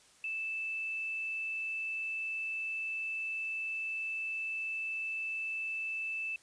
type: tone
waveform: sine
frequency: 2637 Hz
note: E7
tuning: in tune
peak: -34 dBFS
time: 0.24-6.36 s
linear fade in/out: 2 ms
effects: white hiss -62 dBFS RMS until 6.42 s + resampled to 22050 Hz